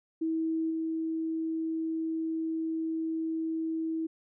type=tone with level steps; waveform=sine; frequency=322.9 Hz; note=E4; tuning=36 cents flat; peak=-27 / -29 dBFS; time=0.21-4.07 s; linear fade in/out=10 ms; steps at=0.7 s; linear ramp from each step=10 ms; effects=none